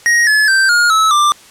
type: tone with pitch steps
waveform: square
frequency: 1880 / 1714 / 1562.7 / 1424.8 / 1299 / 1184.3 Hz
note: A#6 / A6 / G6 / F6 / E6 / D6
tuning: +14 / -46 / -6 / +34 / -26 / +14 cents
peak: -9 dBFS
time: 0.06-1.32 s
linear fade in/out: 0 ms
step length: 210 ms
effects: white hiss -41 dBFS RMS until 1.5 s + low-pass 9000 Hz 12 dB/octave